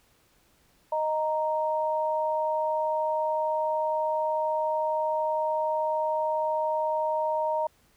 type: tone pair together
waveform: sine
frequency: 621.4 / 931 Hz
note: D#5 / A#5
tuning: -2 / -2 cents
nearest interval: perfect fifth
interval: 700 cents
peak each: -27 / -27 dBFS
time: 0.92-7.67 s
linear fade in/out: 5 ms
effects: pink hiss -64 dBFS RMS until 7.96 s